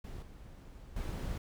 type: noise with level steps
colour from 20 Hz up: brown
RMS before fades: -44 / -51 / -37 dBFS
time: 0.04-1.38 s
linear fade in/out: 5 ms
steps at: 0.22 / 0.96 s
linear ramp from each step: 5 ms
effects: none